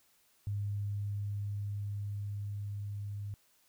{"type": "tone with level ramp", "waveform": "sine", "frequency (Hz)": 101.9, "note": "G#2", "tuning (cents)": -32, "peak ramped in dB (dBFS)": [-32, -37], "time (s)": [0.47, 3.34], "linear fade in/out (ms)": 0, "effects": ["white hiss -69 dBFS RMS until 3.68 s"]}